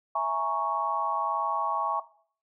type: chord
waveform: sine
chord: A# half-diminished seventh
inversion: second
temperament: equal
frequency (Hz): 659.3 / 830.6 / 932.3 / 1108.7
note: E5 / G#5 / A#5 / C#6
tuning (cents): 0 / 0 / 0 / 0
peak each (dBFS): -33 / -31 / -32 / -28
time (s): 0.15-2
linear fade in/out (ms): 5
effects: noise-tail reverb RT60 0.5 s tail -17 dB re dry